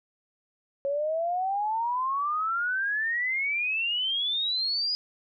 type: exponential sweep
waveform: sine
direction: up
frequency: 549 to 4978 Hz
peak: -25 dBFS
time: 0.85-4.95 s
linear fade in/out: 0 ms
effects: none